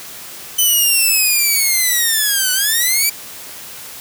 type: linear two-way sweep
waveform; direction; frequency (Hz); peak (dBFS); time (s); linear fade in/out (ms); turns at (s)
5% pulse; down then up; 3041 to 1480 to 2350; -3; 0.58-3.1; 10; 2.52
effects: white hiss -33 dBFS RMS until 4 s + high-pass 60 Hz 12 dB/octave